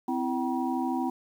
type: tone cluster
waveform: sine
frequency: 257.6 / 330.3 / 768 / 959 Hz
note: C4 / E4 / G5 / A#5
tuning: -27 / +4 / -36 / +49 cents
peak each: -29 / -32 / -33 / -35 dBFS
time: 0.08-1.1 s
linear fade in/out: 5 ms
effects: 9-bit